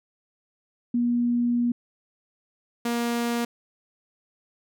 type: tone pair in turn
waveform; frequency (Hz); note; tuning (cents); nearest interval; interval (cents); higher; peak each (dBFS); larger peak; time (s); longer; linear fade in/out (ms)
sine / sawtooth; 240.1 / 236.4; B3 / A#3; -49 / +24; unison; 27; first; -20; neither; 0.94-1.72 / 2.85-3.45; first; 5
effects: none